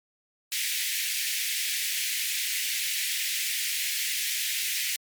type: high-pass noise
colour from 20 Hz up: pink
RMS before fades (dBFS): -29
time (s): 0.52-4.96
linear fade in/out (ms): 0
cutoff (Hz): 1900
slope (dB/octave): 48
effects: MP3 96 kbps